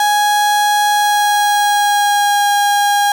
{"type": "tone with pitch glide", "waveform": "35% pulse", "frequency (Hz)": [830.6, 815.9], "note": ["G#5", "G#5"], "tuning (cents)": [0, -31], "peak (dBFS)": -9, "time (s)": [0, 3.12], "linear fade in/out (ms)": 2, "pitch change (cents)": -31, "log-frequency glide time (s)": [0.89, 2.5], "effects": []}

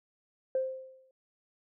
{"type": "tone with exponential decay", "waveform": "sine", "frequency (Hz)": 523.3, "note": "C5", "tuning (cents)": 0, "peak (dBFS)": -24, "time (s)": [0.55, 1.11], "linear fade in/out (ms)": 2, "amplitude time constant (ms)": 120, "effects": ["tanh soft clip ceiling -20 dBFS"]}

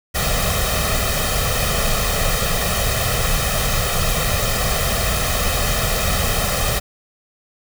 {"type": "noise with comb filter", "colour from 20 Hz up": "pink", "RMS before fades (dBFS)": -19, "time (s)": [0.14, 6.8], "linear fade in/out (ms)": 20, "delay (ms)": 1.6, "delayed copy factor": 0.8, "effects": []}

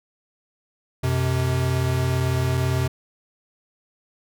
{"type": "tone pair together", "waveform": "square", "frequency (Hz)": [90.7, 128.6], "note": ["F#2", "C3"], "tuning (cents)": [-34, -30], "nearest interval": "tritone", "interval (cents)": 604, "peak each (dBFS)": [-25, -22], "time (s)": [1.03, 2.88], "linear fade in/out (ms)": 10, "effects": []}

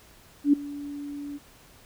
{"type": "tone with ADSR envelope", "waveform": "sine", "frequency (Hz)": 287.6, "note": "D4", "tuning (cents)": -36, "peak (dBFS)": -13, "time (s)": [0.44, 1.39], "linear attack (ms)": 92, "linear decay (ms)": 8, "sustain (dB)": -20, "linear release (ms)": 31, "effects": ["pink hiss -54 dBFS RMS until 1.85 s"]}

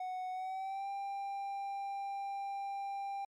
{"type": "tone with pitch glide", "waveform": "triangle", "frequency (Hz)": [740, 793.1], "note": ["F#5", "G5"], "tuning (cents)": [0, 20], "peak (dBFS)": -35, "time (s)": [0, 3.25], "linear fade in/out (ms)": 5, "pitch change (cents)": 120, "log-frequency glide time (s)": [0.32, 0.89], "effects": ["MP3 96 kbps"]}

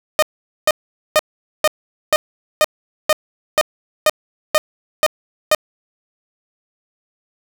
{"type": "tone bursts", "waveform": "sawtooth", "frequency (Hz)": 614, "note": "D#5", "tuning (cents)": -23, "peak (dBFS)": -6, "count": 12, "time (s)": [0.19, 5.548], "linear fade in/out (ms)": 0, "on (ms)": 34, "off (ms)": 450, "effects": []}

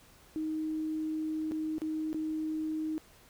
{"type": "tone with dropouts", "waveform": "sine", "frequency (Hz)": 312.9, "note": "D#4", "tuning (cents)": 10, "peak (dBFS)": -31, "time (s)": [0.36, 2.98], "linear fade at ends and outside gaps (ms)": 0, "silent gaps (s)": [[1.512, 1.519], [1.782, 1.818], [2.13, 2.145]], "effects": ["pink hiss -59 dBFS RMS until 3.29 s"]}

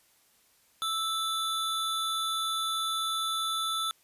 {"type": "tone pair together", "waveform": "square", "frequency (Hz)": [1318.5, 3520], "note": ["E6", "A7"], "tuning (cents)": [0, 0], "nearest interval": "octave + perfect fourth", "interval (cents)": 1700, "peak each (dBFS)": [-32, -32], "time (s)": [0.82, 3.91], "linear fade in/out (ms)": 0, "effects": ["white hiss -65 dBFS RMS until 4.03 s", "resampled to 32000 Hz"]}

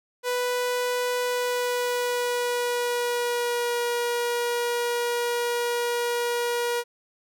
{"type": "tone with pitch glide", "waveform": "sawtooth", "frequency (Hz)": [493.9, 478.7], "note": ["B4", "A#4"], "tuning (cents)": [0, 46], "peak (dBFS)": -20, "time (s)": [0.23, 6.84], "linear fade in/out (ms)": 50, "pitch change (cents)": -54, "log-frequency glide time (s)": [1.21, 3.81], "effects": []}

